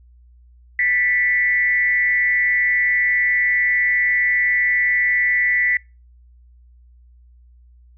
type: tone with frequency modulation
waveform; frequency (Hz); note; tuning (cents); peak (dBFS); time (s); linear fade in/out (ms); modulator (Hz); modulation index
sine; 1975.5; B6; 0; -15; 0.79-5.77; 2; 203; 0.55
effects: noise-tail reverb RT60 0.3 s tail -26 dB re dry + added 60 Hz sine -46 dBFS peak until 7.97 s